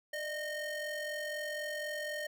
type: ring-modulated tone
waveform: square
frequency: 621 Hz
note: D#5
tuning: 3 cents flat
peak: -34 dBFS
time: 0.13-2.27 s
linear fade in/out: 5 ms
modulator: 1220 Hz
effects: none